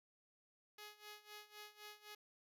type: tone with tremolo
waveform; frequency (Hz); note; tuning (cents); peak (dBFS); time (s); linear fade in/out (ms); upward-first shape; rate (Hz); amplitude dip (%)
5% pulse; 419.5; G#4; +17; -40; 0.78-2.15; 5; sine; 3.9; 85
effects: none